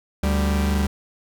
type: tone pair together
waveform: 45% pulse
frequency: 73.42 / 196.01 Hz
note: D2 / G3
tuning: 0 / 0 cents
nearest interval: octave + perfect fourth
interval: 1700 cents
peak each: -20 / -23 dBFS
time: 0.23-0.87 s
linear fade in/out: 5 ms
effects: none